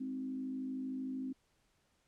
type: tone with frequency modulation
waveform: sine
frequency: 261.6 Hz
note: C4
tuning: in tune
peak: -37 dBFS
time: 0-1.33 s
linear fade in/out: 10 ms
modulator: 53.1 Hz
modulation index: 0.51
effects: pink hiss -75 dBFS RMS until 2.07 s + low-pass 10000 Hz 12 dB/octave